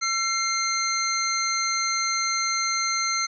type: tone cluster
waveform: sine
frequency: 1350 / 2114 / 4174 / 6270 Hz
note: E6 / C7 / C8 / G8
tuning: +41 / +17 / -5 / -1 cents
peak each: -28 dBFS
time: 0.01-3.27 s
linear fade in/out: 20 ms
effects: none